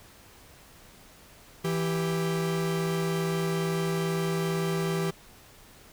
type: tone pair together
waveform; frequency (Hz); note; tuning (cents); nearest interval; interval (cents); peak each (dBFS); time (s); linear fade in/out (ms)
45% pulse; 164.81 / 392; E3 / G4; 0 / 0; octave + minor third; 1500; -28 / -30; 1.64-5.11; 10
effects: pink hiss -53 dBFS RMS until 5.92 s